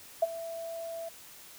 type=tone with ADSR envelope; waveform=sine; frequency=664 Hz; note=E5; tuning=12 cents sharp; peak=-19 dBFS; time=0.22-1.09 s; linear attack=8 ms; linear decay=29 ms; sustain=-17 dB; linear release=7 ms; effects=white hiss -51 dBFS RMS until 1.58 s